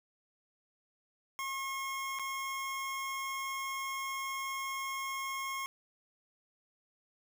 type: tone with dropouts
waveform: 25% pulse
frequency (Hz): 1081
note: C#6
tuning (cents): -44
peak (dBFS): -32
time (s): 1.39-5.66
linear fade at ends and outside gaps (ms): 0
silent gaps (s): 2.188-2.195
effects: none